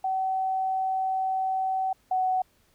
sine tone pair in turn, 760 / 746.5 Hz, F#5 / F#5, +46 / +15 cents, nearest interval unison, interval 31 cents, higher first, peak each -24 / -22 dBFS, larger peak second, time 0.04-1.93 / 2.11-2.42 s, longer first, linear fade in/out 5 ms, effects pink hiss -65 dBFS RMS until 2.74 s

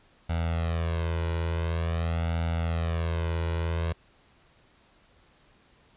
sawtooth tone with flanger, 83.1 Hz, E2, 15 cents sharp, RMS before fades -28 dBFS, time 0.29-3.93 s, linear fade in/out 10 ms, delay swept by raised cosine 1.4 to 2.06 ms, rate 0.47 Hz, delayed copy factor +0.85, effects pink hiss -61 dBFS RMS until 5.96 s + resampled to 8000 Hz

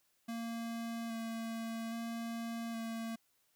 square tone with vibrato, 228.8 Hz, A#3, 32 cents flat, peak -39 dBFS, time 0.28-3.16 s, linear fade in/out 10 ms, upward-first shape square, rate 0.61 Hz, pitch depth 13 cents each way, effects white hiss -75 dBFS RMS until 3.55 s

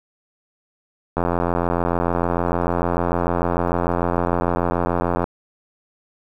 click train, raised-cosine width 1 ms, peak -6 dBFS, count 354, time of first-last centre 1.17-5.242 s, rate 86.7 Hz, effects 8-bit

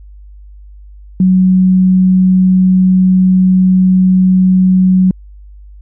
sine tone, 185.7 Hz, F#3, 7 cents sharp, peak -5 dBFS, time 1.2-5.11 s, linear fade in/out 2 ms, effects added 50 Hz sine -32 dBFS peak until 5.81 s

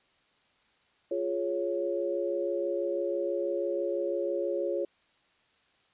sine chord, Db major, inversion first, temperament equal, 349.2 / 415.3 / 554.4 Hz, F4 / Ab4 / Db5, 0 / 0 / 0 cents, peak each -32 / -34 / -31 dBFS, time 1.11-4.85 s, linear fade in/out 5 ms, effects white hiss -67 dBFS RMS until 5.93 s + resampled to 8000 Hz

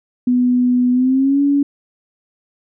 sine tone with pitch glide, 247.9 to 283.1 Hz, B3 to C#4, +7 to +37 cents, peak -11 dBFS, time 0.27-1.63 s, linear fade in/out 5 ms, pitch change +230 cents, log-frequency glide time 0.92-1.41 s, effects none

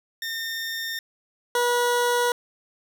20% pulse tone pair in turn, 1819 / 484.3 Hz, A#6 / B4, -43 / -34 cents, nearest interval octave + major seventh, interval 2291 cents, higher first, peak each -23 / -15 dBFS, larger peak second, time 0.22-0.99 / 1.55-2.32 s, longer neither, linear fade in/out 2 ms, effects none

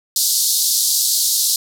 pink band-pass noise, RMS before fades -17 dBFS, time 0.16-1.56 s, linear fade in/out 2 ms, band 4000 to 15000 Hz, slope 48 dB/octave, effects none

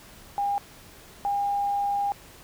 sine tone pair in turn, 807 / 807 Hz, G#5 / G#5, -50 / -50 cents, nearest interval unison, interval 0 cents, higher neither, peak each -23 dBFS, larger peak neither, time 0.38-0.58 / 1.25-2.12 s, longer second, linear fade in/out 0 ms, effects pink hiss -49 dBFS RMS until 2.43 s

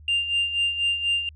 sine tone with tremolo, 2794 Hz, F7, in tune, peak -17 dBFS, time 0.08-1.29 s, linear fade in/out 2 ms, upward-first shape sine, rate 4.1 Hz, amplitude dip 70%, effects tanh soft clip ceiling -17 dBFS + added 76 Hz sine -44 dBFS peak until 1.35 s

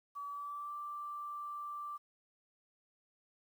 sine tone with pitch glide, 1144 to 1174.8 Hz, D6 to D6, -46 to 0 cents, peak -40 dBFS, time 0.15-1.98 s, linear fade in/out 20 ms, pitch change +46 cents, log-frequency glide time 0.28-0.75 s, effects 11-bit

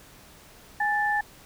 sine tone pair together, 830.6 / 1760 Hz, G#5 / A6, 0 / 0 cents, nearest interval octave + minor second, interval 1300 cents, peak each -25 dBFS, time 0.8-1.21 s, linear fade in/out 5 ms, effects pink hiss -51 dBFS RMS until 1.45 s

